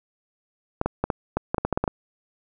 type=clicks; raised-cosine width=1 ms; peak=-8 dBFS; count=12; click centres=0.814 / 0.86 / 1.04 / 1.102 / 1.37 / 1.545 / 1.582 / 1.65 / 1.727 / 1.775 / 1.84 / 1.878 s; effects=none